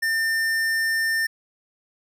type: tone with tanh clipping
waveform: sine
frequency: 1800 Hz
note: A6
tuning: 39 cents sharp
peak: -22 dBFS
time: 0.02-1.27 s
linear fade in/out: 10 ms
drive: 18 dB
effects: none